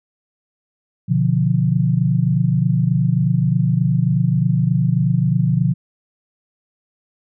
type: chord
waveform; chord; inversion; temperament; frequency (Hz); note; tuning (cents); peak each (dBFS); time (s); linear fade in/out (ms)
sine; B diminished; none; equal; 123.47 / 146.83 / 174.61; B2 / D3 / F3; 0 / 0 / 0; -18; 1.08-5.74; 20
effects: none